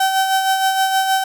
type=tone with tremolo; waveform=35% pulse; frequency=768 Hz; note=G5; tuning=36 cents flat; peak=-11 dBFS; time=0-1.24 s; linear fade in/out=5 ms; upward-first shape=sine; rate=6.4 Hz; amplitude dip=45%; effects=none